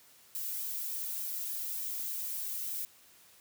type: noise with flanger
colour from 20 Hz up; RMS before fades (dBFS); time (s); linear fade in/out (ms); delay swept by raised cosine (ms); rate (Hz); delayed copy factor
violet; -37; 0.35-2.85; 0; 1.4 to 1.91; 3.4; -0.5
effects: white hiss -60 dBFS RMS until 3.4 s + high-pass 60 Hz 12 dB/octave